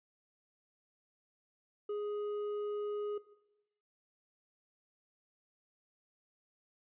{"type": "tone with hard clipping", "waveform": "sine", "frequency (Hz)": 415.3, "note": "G#4", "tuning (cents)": 0, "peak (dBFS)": -36, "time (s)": [1.89, 3.18], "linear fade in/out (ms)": 5, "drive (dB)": 4, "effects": ["noise-tail reverb RT60 0.9 s tail -17 dB re dry", "resampled to 8000 Hz"]}